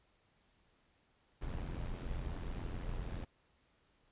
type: noise with amplitude modulation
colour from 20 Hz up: brown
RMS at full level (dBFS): -38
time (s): 1.41-3.25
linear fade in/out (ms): 10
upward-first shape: sine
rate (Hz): 87.2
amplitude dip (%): 65
effects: pink hiss -73 dBFS RMS until 4.11 s + resampled to 8000 Hz